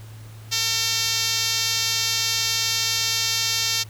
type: tone with band-pass filter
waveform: 5% pulse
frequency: 452.4 Hz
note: A4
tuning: 48 cents sharp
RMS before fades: -23 dBFS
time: 0.51-3.84 s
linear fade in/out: 20 ms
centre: 6200 Hz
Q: 1.1
effects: added 109 Hz sine -38 dBFS peak until 3.89 s + pink hiss -49 dBFS RMS until 3.89 s